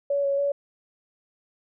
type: tone with pitch steps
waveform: sine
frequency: 565 / 557 / 566 Hz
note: C#5 / C#5 / C#5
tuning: +33 / +8 / +36 cents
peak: -21 dBFS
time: 0.1-0.52 s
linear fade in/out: 5 ms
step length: 140 ms
effects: none